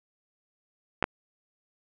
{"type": "clicks", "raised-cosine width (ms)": 0.5, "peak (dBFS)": -9, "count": 2, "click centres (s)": [1.026, 1.041], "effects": []}